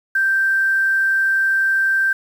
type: tone with quantisation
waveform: sine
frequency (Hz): 1568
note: G6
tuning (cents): 0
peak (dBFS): -14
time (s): 0.15-2.13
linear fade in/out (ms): 5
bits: 7
effects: none